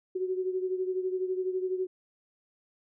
sine beating tone pair, 370 / 382 Hz, F#4 / G4, 0 / -45 cents, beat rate 12 Hz, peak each -29 / -35 dBFS, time 0.15-1.87 s, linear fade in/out 10 ms, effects none

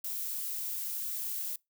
violet noise, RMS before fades -36 dBFS, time 0.04-1.56 s, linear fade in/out 5 ms, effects noise-tail reverb RT60 0.2 s tail -25 dB re dry

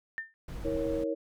sine tone with exponential decay, 1800 Hz, A6, 39 cents sharp, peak -29 dBFS, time 0.18-0.34 s, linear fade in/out 0 ms, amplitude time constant 34 ms
brown noise, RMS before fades -39 dBFS, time 0.48-1.04 s, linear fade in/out 5 ms
sine chord, A# diminished, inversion second, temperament equal with one note detuned, 321.7 / 466.2 / 554.4 Hz, E4 / A#4 / C#5, -42 / 0 / 0 cents, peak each -33 dBFS, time 0.64-1.15 s, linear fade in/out 20 ms
effects none

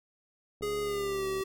click train, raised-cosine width 2 ms, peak -32 dBFS, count 59, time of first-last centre 0.61-1.41 s, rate 72.5 Hz
square tone with pitch glide, 414.1 to 384.1 Hz, G#4 to G4, -5 to -35 cents, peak -31 dBFS, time 0.62-1.44 s, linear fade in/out 10 ms, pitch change -130 cents, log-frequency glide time 0.82-1.27 s
effects none

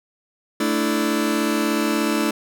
sawtooth chord, A suspended fourth, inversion none, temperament just, 220 / 293.3 / 330 Hz, A3 / D4 / E4, 0 / -2 / +2 cents, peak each -19 dBFS, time 0.6-2.31 s, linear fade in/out 5 ms, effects none

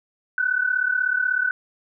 sine tone pair together, 1480 / 1516.3 Hz, F#6 / F#6, 0 / +42 cents, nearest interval unison, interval 42 cents, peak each -22 dBFS, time 0.38-1.51 s, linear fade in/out 2 ms, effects none

